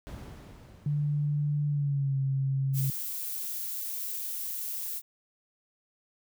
brown noise with exponential decay, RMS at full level -36 dBFS, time 0.07-2.47 s, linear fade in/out 0 ms, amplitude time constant 520 ms
sine tone with pitch glide, 146.83 to 135.42 Hz, D3 to C#3, 0 to -40 cents, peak -25 dBFS, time 0.86-2.9 s, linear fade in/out 2 ms, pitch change -140 cents, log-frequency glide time 1.67-2.18 s
violet noise, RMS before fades -35 dBFS, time 2.73-5.02 s, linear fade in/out 50 ms
effects high-pass 60 Hz 12 dB/octave

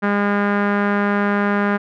sawtooth tone with low-pass filter, 203.3 Hz, G#3, 37 cents flat, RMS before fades -18 dBFS, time 0.02-1.78 s, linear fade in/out 20 ms, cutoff 1600 Hz, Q 2.8, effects none

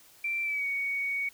sine tone with pitch glide, 2349 to 2236 Hz, D7 to C#7, 0 to +14 cents, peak -28 dBFS, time 0.24-1.29 s, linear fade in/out 5 ms, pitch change -86 cents, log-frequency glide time 0.43-0.66 s, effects white hiss -57 dBFS RMS until 1.33 s

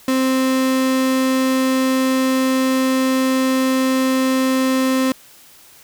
35% pulse tone, 261.6 Hz, C4, in tune, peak -13 dBFS, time 0.08-5.12 s, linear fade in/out 2 ms, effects white hiss -46 dBFS RMS until 5.83 s

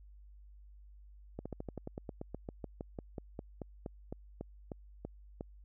slowing click train, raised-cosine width 2 ms, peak -27 dBFS, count 24, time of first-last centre 1.39-5.409 s, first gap 66 ms, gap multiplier 1.08, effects added 50 Hz sine -53 dBFS peak until 5.64 s

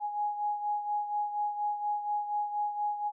sine beating tone pair, 830.6 / 834.8 Hz, G#5 / G#5, 0 / +9 cents, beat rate 4.2 Hz, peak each -30 / -37 dBFS, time 0-3.12 s, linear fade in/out 50 ms, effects none

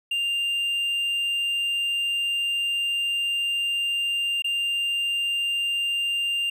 triangle tone with dropouts, 2794 Hz, F7, in tune, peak -21 dBFS, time 0.11-6.5 s, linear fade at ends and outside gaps 5 ms, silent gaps 4.422-4.443 s, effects none

